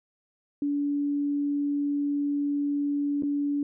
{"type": "tone with dropouts", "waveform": "sine", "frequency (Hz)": 287.2, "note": "D4", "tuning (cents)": -39, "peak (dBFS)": -24, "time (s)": [0.62, 3.63], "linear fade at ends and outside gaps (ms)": 2, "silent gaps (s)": [3.224, 3.233], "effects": []}